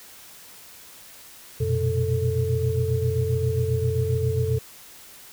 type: tone cluster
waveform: sine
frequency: 90.9 / 119.7 / 127.2 / 440.4 Hz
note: F#2 / A#2 / C3 / A4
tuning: -30 / +46 / -48 / +2 cents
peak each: -26 dBFS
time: 1.6-4.59 s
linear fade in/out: 10 ms
effects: white hiss -46 dBFS RMS until 5.32 s